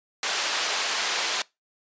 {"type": "band-pass noise", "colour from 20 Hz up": "white", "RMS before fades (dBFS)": -27, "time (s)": [0.23, 1.42], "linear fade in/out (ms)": 2, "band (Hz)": [540, 5000], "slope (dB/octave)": 12, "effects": ["noise-tail reverb RT60 0.2 s tail -22 dB re dry", "resampled to 16000 Hz"]}